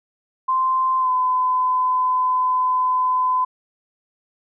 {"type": "tone with pitch glide", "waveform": "sine", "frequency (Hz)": [1040, 1014.5], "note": ["C6", "B5"], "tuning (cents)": [-11, 46], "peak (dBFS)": -16, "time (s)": [0.48, 3.45], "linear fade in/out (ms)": 10, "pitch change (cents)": -43, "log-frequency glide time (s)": [0.99, 1.1], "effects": []}